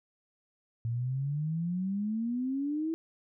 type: exponential sweep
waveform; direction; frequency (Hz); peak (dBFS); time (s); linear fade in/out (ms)
sine; up; 113.6 to 329.6; -29; 0.85-2.94; 0
effects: none